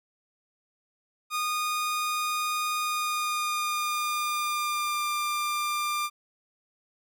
sawtooth tone with pitch glide, 1229 to 1193.3 Hz, D#6 to D6, -22 to +27 cents, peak -23 dBFS, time 1.3-6.1 s, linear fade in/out 50 ms, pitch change -51 cents, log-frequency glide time 2.81-5.05 s, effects none

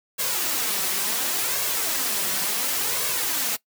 white noise with flanger, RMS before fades -25 dBFS, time 0.18-3.57 s, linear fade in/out 20 ms, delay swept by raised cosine 1.8 to 5.3 ms, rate 0.7 Hz, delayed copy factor +0.55, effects noise-tail reverb RT60 0.1 s tail -20 dB re dry + high-pass 150 Hz 12 dB/octave

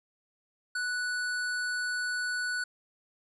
sine tone with hard clipping, 1480 Hz, F#6, in tune, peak -31 dBFS, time 0.75-2.64 s, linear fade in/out 5 ms, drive 18 dB, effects resampled to 24000 Hz

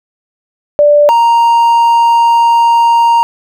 sine / triangle tone pair in turn, 587.3 / 932.3 Hz, D5 / A#5, 0 / 0 cents, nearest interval minor sixth, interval 800 cents, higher second, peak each -3 dBFS, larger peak neither, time 0.79-1.09 / 1.09-3.23 s, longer second, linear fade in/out 0 ms, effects none

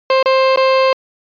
30% pulse tone with dropouts, 527 Hz, C5, 12 cents sharp, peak -7 dBFS, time 0.1-0.93 s, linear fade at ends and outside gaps 2 ms, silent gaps 0.228-0.258 / 0.561-0.573 s, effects resampled to 11025 Hz

